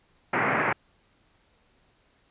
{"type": "band-pass noise", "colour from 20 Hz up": "white", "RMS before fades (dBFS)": -25, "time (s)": [0.33, 0.73], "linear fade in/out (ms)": 5, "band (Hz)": [110, 2200], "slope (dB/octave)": 48, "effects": ["pink hiss -65 dBFS RMS until 2.3 s", "resampled to 8000 Hz"]}